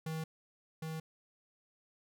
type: tone with echo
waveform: square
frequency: 159.4 Hz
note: D#3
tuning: 42 cents sharp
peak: -37 dBFS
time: 0.06-0.24 s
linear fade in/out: 5 ms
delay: 760 ms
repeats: 1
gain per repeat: -2 dB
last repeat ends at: 1 s
effects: none